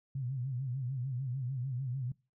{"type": "tone with vibrato", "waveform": "sine", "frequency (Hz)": 129.1, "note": "C3", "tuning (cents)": -23, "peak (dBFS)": -33, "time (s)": [0.15, 2.12], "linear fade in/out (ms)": 5, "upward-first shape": "sine", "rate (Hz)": 6.7, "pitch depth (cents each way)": 120, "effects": ["noise-tail reverb RT60 0.3 s tail -23 dB re dry"]}